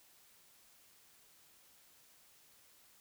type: silence
effects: white hiss -65 dBFS RMS until 3 s